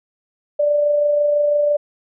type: tone with amplitude modulation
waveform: sine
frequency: 587.3 Hz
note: D5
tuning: in tune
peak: -12 dBFS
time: 0.59-1.77 s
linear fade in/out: 10 ms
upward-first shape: sine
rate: 26 Hz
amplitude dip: 30%
effects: none